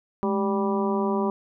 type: harmonic tone with a mistuned harmonic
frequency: 195.7 Hz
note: G3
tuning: 3 cents flat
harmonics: 1 / 2 / 3 / 4 / 5 / 6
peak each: -25 / -26 / -33 / -34 / -30 / -36 dBFS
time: 0.23-1.3 s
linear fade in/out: 0 ms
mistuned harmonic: 1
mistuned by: +120 cents
effects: none